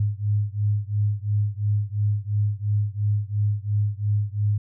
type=beating tone pair; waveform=sine; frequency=102.6 / 105.5 Hz; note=G#2 / G#2; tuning=-21 / +28 cents; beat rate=2.9 Hz; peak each=-23 / -24 dBFS; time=0-4.58 s; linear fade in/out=5 ms; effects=none